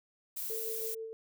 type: noise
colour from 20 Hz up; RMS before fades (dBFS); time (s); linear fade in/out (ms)
violet; -38; 0.36-0.95; 10
type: tone with tremolo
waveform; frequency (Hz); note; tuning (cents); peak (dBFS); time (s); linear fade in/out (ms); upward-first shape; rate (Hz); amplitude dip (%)
sine; 446.9; A4; +27; -37; 0.5-1.13; 0; sine; 6.3; 40
effects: none